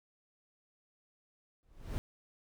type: noise with exponential growth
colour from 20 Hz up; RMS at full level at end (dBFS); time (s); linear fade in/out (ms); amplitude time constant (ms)
brown; -31; 1.63-1.98; 0; 74
effects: none